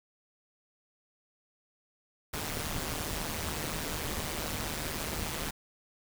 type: noise with amplitude modulation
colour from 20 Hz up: pink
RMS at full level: -32 dBFS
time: 2.33-5.51 s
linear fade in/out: 10 ms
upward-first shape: sine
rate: 155 Hz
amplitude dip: 75%
effects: none